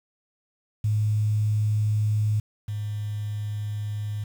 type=tone pair in turn; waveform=sine; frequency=106.4 / 104.75 Hz; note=G#2 / G#2; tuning=+42 / +15 cents; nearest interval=unison; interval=27 cents; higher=first; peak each=-20 / -27 dBFS; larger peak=first; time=0.84-2.4 / 2.68-4.24 s; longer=neither; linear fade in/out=5 ms; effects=8-bit